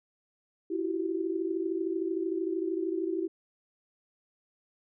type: tone cluster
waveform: sine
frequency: 330.8 / 364.1 / 383.8 Hz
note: E4 / F#4 / G4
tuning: +6 / -28 / -37 cents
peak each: -31 / -36 / -33 dBFS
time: 0.7-3.28 s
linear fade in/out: 10 ms
effects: none